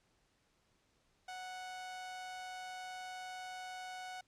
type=tone with amplitude modulation; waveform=sawtooth; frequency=739 Hz; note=F#5; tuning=2 cents flat; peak=-39 dBFS; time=1.28-4.21 s; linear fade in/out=5 ms; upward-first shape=sine; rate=190 Hz; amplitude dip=25%; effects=pink hiss -75 dBFS RMS until 4.27 s + low-pass 8000 Hz 12 dB/octave